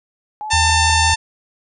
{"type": "tone with vibrato", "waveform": "sine", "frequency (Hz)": 830.6, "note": "G#5", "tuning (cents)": 0, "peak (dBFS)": -24, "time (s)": [0.41, 1.12], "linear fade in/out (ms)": 0, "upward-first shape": "triangle", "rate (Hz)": 4.3, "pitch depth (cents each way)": 71}
{"type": "harmonic tone", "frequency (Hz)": 895, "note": "A5", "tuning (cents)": 29, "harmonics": [1, 2, 3, 4, 5, 6, 7, 8, 10], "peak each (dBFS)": [-17, -20, -22, -23, -24, -25, -25, -26, -27], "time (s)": [0.5, 1.16], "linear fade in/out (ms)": 20}
{"type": "tone", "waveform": "sine", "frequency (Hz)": 81.3, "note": "E2", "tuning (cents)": -23, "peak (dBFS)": -18, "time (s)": [0.53, 1.14], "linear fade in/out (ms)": 5}
{"effects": []}